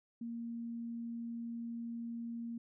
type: tone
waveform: sine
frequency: 233.1 Hz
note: A#3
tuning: in tune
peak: -39 dBFS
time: 0.21-2.58 s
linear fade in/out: 5 ms
effects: none